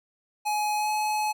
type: tone with pitch glide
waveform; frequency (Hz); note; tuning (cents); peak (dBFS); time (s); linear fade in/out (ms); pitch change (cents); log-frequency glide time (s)
square; 842 to 851.3; G#5 to G#5; +24 to +43; -25; 0.45-1.33; 20; +19; 0.77-0.89
effects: none